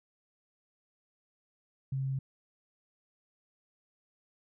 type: tone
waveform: sine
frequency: 134.2 Hz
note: C3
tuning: 44 cents sharp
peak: -30 dBFS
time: 1.92-2.19 s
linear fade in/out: 5 ms
effects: none